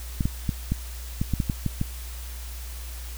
clicks, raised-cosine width 5 ms, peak -11 dBFS, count 10, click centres 0.208 / 0.255 / 0.492 / 0.72 / 1.215 / 1.337 / 1.402 / 1.498 / 1.663 / 1.814 s, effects added 60 Hz sine -34 dBFS peak until 3.17 s + white hiss -43 dBFS RMS until 3.17 s

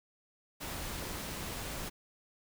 pink noise, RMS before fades -40 dBFS, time 0.6-1.9 s, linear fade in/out 20 ms, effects none

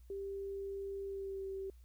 sine tone with pitch glide, 393.8 to 386.8 Hz, G4 to G4, +8 to -23 cents, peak -39 dBFS, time 0.1-1.7 s, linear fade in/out 2 ms, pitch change -31 cents, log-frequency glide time 1.04-1.47 s, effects added 60 Hz sine -55 dBFS peak until 1.84 s + white hiss -75 dBFS RMS until 1.84 s

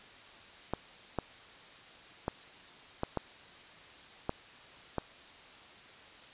clicks, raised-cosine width 1 ms, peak -17 dBFS, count 7, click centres 0.736 / 1.187 / 2.281 / 3.034 / 3.173 / 4.294 / 4.983 s, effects white hiss -53 dBFS RMS until 6.33 s + resampled to 8000 Hz

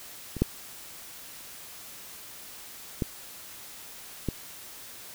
clicks, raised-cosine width 3 ms, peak -22 / -8 / -13 / -14 dBFS, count 4, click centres 0.367 / 0.42 / 3.022 / 4.287 s, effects white hiss -45 dBFS RMS until 5.14 s

